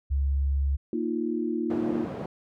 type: tone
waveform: sine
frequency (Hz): 69.3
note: C#2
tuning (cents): 0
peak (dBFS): -22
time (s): 0.1-0.77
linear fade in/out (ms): 20
type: chord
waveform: sine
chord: Bb suspended fourth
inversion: none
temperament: equal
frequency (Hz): 233.1 / 311.1 / 349.2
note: Bb3 / Eb4 / F4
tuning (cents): 0 / 0 / 0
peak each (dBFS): -30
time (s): 0.93-2.05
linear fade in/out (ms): 2
type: band-pass noise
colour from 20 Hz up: white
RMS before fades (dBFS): -35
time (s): 1.7-2.26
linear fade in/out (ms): 2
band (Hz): 110 to 470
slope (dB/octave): 12
effects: none